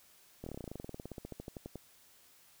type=slowing click train; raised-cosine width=2 ms; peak=-29 dBFS; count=26; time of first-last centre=0.44-1.757 s; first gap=24 ms; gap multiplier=1.06; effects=white hiss -63 dBFS RMS until 2.6 s